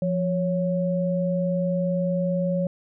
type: tone pair together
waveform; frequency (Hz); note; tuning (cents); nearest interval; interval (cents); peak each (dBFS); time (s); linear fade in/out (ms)
sine; 174.48 / 554.4; F3 / C#5; -1 / 0; octave + minor sixth; 2001; -23 / -25; 0.02-2.67; 2
effects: none